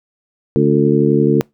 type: harmonic tone with a mistuned harmonic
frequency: 71.7 Hz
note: D2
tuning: 41 cents flat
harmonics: 2 / 3 / 4 / 5 / 6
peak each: -16 / -16 / -16 / -16 / -16 dBFS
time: 0.56-1.41 s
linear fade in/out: 0 ms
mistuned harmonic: 6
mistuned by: +56 cents
effects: noise-tail reverb RT60 0.2 s tail -25 dB re dry